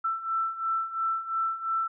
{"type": "beating tone pair", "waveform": "sine", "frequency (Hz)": [1331, 1333.9], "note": ["E6", "E6"], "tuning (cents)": [16, 20], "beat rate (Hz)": 2.9, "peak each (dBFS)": [-32, -28], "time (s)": [0.04, 1.88], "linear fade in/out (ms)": 10, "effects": []}